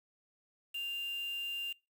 sine tone with quantisation, 2794 Hz, F7, in tune, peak -36 dBFS, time 0.74-1.73 s, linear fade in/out 10 ms, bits 8, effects noise-tail reverb RT60 0.3 s tail -26 dB re dry

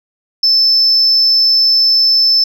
sine tone, 5274 Hz, E8, in tune, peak -6 dBFS, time 0.43-2.44 s, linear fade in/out 5 ms, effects tanh soft clip ceiling -4 dBFS

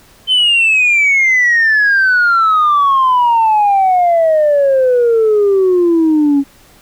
sine exponential sweep, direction down, 3096 to 275 Hz, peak -6 dBFS, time 0.27-6.44 s, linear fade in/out 50 ms, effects tanh soft clip ceiling -5 dBFS + pink hiss -45 dBFS RMS until 6.81 s

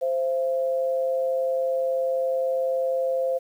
sine tone pair together, 523.3 / 675.2 Hz, C5 / E5, 0 / +41 cents, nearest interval major third, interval 441 cents, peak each -22 / -30 dBFS, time 0.01-3.39 s, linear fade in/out 20 ms, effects 9-bit

